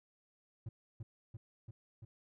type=tone with echo; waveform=triangle; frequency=112.3 Hz; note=A2; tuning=36 cents sharp; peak=-38 dBFS; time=0.66-0.69 s; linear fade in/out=5 ms; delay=340 ms; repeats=4; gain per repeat=-2 dB; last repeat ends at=2.05 s; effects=none